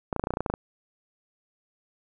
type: clicks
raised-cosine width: 1 ms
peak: -13 dBFS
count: 12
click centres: 0.128 / 0.163 / 0.196 / 0.239 / 0.271 / 0.306 / 0.338 / 0.371 / 0.406 / 0.462 / 0.5 / 0.539 s
effects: none